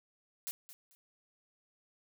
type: noise with echo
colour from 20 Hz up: blue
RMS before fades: -39 dBFS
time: 0.47-0.51 s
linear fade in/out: 0 ms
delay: 220 ms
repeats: 2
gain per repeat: -13 dB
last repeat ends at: 0.95 s
effects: none